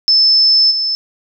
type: tone with level steps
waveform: sine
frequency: 5260 Hz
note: E8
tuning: 5 cents flat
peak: -7 / -14 dBFS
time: 0.08-0.95 s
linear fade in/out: 0 ms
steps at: 0.7 s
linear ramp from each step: 20 ms
effects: none